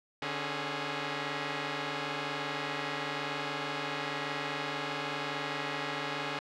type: tone cluster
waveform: 5% pulse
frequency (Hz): 147.7 / 274.4 / 418.2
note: D3 / C#4 / G#4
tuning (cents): +10 / -17 / +12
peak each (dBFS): -26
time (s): 0.22-6.39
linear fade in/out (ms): 2
effects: low-pass 4000 Hz 12 dB/octave